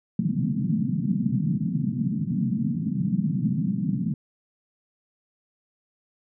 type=band-pass noise; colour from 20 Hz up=white; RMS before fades=-25 dBFS; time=0.19-4.14 s; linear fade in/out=2 ms; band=130 to 230 Hz; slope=48 dB/octave; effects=none